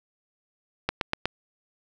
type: click train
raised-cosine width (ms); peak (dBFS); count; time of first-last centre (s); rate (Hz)
0.3; -8; 4; 0.89-1.256; 8.2
effects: none